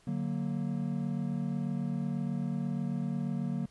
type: chord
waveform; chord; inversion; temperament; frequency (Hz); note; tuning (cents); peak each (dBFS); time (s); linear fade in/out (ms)
triangle; D augmented; none; equal; 146.83 / 185 / 233.1; D3 / F#3 / A#3; 0 / 0 / 0; -33; 0.07-3.66; 5
effects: pink hiss -64 dBFS RMS until 3.7 s + resampled to 24000 Hz